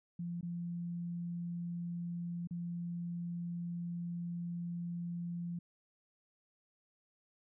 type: tone with dropouts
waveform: sine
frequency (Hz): 172.5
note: F3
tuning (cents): -21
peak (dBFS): -37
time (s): 0.19-5.59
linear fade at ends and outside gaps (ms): 5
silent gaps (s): 0.411-0.428 / 2.473-2.508
effects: none